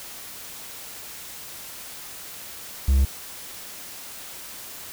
triangle tone, 67.4 Hz, C#2, 48 cents flat, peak -13 dBFS, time 2.88-3.05 s, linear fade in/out 5 ms, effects white hiss -39 dBFS RMS until 4.92 s

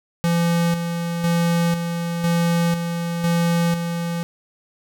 square tone with tremolo, 170 Hz, F3, 46 cents flat, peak -17 dBFS, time 0.24-4.23 s, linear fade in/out 0 ms, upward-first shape square, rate 1 Hz, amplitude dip 50%, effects none

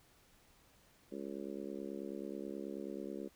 harmonic tone, 69.3 Hz, C#2, in tune, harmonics 3 / 4 / 5 / 6 / 7 / 8, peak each -47 / -47 / -46 / -48 / -52 / -52 dBFS, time 1.11-3.29 s, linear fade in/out 20 ms, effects pink hiss -67 dBFS RMS until 3.35 s

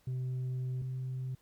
sine tone pair in turn, 127.9 / 129.24 Hz, C3 / C3, -39 / -21 cents, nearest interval unison, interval 18 cents, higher second, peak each -30 / -33 dBFS, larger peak first, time 0.07-0.82 / 0.82-1.35 s, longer first, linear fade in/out 5 ms, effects tanh soft clip ceiling -32 dBFS + pink hiss -69 dBFS RMS until 1.41 s

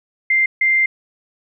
sine tone pair in turn, 2093 / 2093 Hz, C7 / C7, 0 / 0 cents, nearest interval unison, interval 0 cents, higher neither, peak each -12 dBFS, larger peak neither, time 0.3-0.46 / 0.61-0.86 s, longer second, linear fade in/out 5 ms, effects none

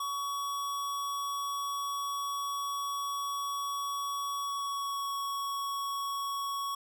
square tone with pitch glide, 1125 to 1114.7 Hz, C#6 to C#6, +25 to +9 cents, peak -33 dBFS, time 0-6.75 s, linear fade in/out 5 ms, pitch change -16 cents, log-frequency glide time 4.4-5.14 s, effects none

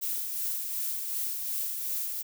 violet noise with tremolo, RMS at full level -31 dBFS, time 0.01-2.23 s, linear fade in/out 20 ms, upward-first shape sine, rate 2.7 Hz, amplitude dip 35%, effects none

